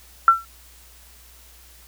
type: tone with exponential decay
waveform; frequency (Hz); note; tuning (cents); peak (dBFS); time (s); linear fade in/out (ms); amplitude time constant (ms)
sine; 1348; E6; +38; -5; 0.28-0.45; 1; 36
effects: added 60 Hz sine -50 dBFS peak until 1.87 s + white hiss -50 dBFS RMS until 1.87 s